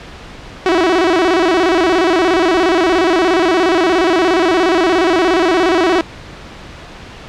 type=tone with vibrato; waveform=sawtooth; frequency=350 Hz; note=F4; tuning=4 cents sharp; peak=-6 dBFS; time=0.66-6.01 s; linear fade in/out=0 ms; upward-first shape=square; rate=17 Hz; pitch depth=120 cents each way; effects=pink hiss -33 dBFS RMS until 7.28 s + low-pass 4000 Hz 12 dB/octave